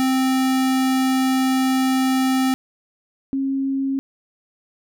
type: tone pair in turn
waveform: square / sine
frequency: 261.6 / 270.7 Hz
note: C4 / C#4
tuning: 0 / -41 cents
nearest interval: minor second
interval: 59 cents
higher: second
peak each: -17 / -19 dBFS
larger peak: first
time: 0-2.54 / 3.33-3.99 s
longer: first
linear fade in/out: 0 ms
effects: none